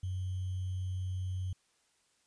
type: tone with sample-and-hold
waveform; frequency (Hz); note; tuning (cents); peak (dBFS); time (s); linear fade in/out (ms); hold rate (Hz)
sine; 92.5; F#2; 0; -33; 0.03-1.53; 5; 3150
effects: white hiss -72 dBFS RMS until 2.26 s + resampled to 22050 Hz